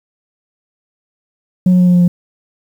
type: tone with pitch steps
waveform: sine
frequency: 182.4 / 181.04 / 179.68 / 178.34 / 177 / 175.68 Hz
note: F#3 / F#3 / F3 / F3 / F3 / F3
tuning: -24 / -37 / +50 / +37 / +23 / +11 cents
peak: -4 dBFS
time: 1.66-2.08 s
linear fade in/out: 5 ms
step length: 70 ms
effects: tanh soft clip ceiling -5 dBFS + 7-bit